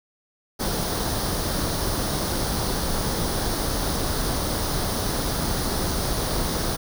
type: noise with comb filter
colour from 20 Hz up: pink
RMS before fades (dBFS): -25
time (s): 0.59-6.77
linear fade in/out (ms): 20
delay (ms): 0.2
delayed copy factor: +0.6
effects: none